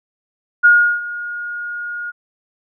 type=tone with ADSR envelope; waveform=sine; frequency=1432 Hz; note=F6; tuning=43 cents sharp; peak=-5 dBFS; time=0.63-2.12 s; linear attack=22 ms; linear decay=350 ms; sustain=-18 dB; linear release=28 ms; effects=none